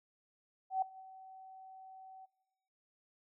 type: tone with ADSR envelope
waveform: sine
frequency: 760 Hz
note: F#5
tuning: 46 cents sharp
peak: -28 dBFS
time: 0.7-2.26 s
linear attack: 120 ms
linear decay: 5 ms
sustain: -23 dB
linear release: 16 ms
effects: noise-tail reverb RT60 1.0 s tail -22 dB re dry